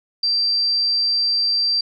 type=tone; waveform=sine; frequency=4699 Hz; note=D8; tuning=in tune; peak=-16 dBFS; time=0.23-1.81 s; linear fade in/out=5 ms; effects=none